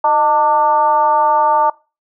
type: tone with frequency modulation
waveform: sine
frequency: 897 Hz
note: A5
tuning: 33 cents sharp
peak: -9 dBFS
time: 0.04-1.7 s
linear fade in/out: 5 ms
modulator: 283 Hz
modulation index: 0.77
effects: noise-tail reverb RT60 0.3 s tail -22 dB re dry + high-pass 400 Hz 12 dB/octave